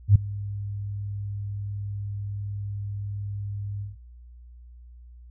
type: tone with ADSR envelope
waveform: sine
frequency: 101.4 Hz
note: G#2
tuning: 41 cents flat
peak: -8 dBFS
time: 0.08-3.97 s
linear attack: 74 ms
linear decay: 5 ms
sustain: -21 dB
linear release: 160 ms
effects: added 60 Hz sine -44 dBFS peak until 5.3 s